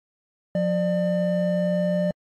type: tone pair together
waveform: triangle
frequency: 178.7 / 598.1 Hz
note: F3 / D5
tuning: +40 / +31 cents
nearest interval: octave + major sixth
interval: 2091 cents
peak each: -21 dBFS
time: 0.55-2.11 s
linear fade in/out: 2 ms
effects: AAC 48 kbps